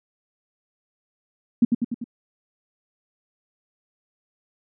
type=tone with echo; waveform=sine; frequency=236.2 Hz; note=A#3; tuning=23 cents sharp; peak=-11 dBFS; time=1.62-1.65 s; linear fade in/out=5 ms; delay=98 ms; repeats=4; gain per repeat=-4 dB; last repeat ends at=2.042 s; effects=none